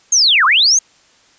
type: linear two-way sweep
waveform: sine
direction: down then up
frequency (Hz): 6630 to 1014 to 6630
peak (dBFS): -8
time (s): 0.12-0.79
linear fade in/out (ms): 5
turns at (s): 0.45
effects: white hiss -51 dBFS RMS until 1.38 s + resampled to 16000 Hz